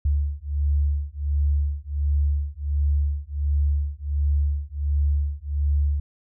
sine beating tone pair, 71.6 / 73 Hz, D2 / D2, -43 / -10 cents, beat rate 1.4 Hz, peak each -23 / -23 dBFS, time 0.05-6 s, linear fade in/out 5 ms, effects none

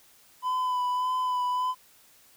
triangle tone with vibrato, 1003 Hz, B5, 26 cents sharp, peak -23 dBFS, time 0.42-1.75 s, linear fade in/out 50 ms, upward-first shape sine, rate 1.7 Hz, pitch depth 21 cents each way, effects white hiss -58 dBFS RMS until 2.36 s

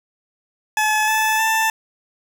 20% pulse tone with pitch steps, 858 / 872 / 886.2 Hz, A5 / A5 / A5, -44 / -16 / +12 cents, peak -11 dBFS, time 0.77-1.7 s, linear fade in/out 2 ms, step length 310 ms, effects none

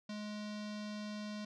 square tone with low-pass filter, 210 Hz, G#3, 19 cents sharp, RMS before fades -43 dBFS, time 0.09-1.45 s, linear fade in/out 5 ms, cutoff 4900 Hz, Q 2.4, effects none

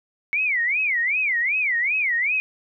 sine tone with vibrato, 2180 Hz, C#7, 29 cents flat, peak -19 dBFS, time 0.33-2.4 s, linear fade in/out 0 ms, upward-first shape sine, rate 2.6 Hz, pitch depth 280 cents each way, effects none

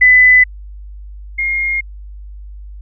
sine tone pair in turn, 2003 / 2135 Hz, B6 / C7, +24 / +34 cents, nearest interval minor second, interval 110 cents, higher second, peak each -4 / -14 dBFS, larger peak first, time 0.01-0.44 / 1.38-1.81 s, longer neither, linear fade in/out 10 ms, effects added 50 Hz sine -29 dBFS peak until 2.81 s

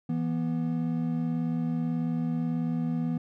triangle tone pair together, 164.81 / 243.1 Hz, E3 / B3, 0 / -27 cents, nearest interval perfect fifth, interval 673 cents, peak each -27 dBFS, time 0.09-3.18 s, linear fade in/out 5 ms, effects none

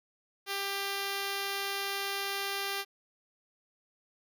5% pulse tone, 396.1 Hz, G4, 18 cents sharp, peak -21 dBFS, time 0.46-2.85 s, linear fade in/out 50 ms, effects none

